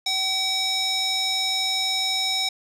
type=tone with band-pass filter; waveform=square; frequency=762 Hz; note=G5; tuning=49 cents flat; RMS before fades=-24 dBFS; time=0.06-2.49 s; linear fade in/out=5 ms; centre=4600 Hz; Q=3.2; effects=none